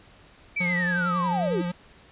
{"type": "linear sweep", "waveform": "sine", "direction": "down", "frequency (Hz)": [2349, 296.7], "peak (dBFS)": -24, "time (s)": [0.56, 1.62], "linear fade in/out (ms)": 10}
{"type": "tone with vibrato", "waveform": "square", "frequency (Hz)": 176.7, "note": "F3", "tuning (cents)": 21, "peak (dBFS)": -27, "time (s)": [0.6, 1.72], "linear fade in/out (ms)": 10, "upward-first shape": "triangle", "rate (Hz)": 11, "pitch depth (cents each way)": 37}
{"effects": ["pink hiss -53 dBFS RMS until 2.11 s", "resampled to 8000 Hz"]}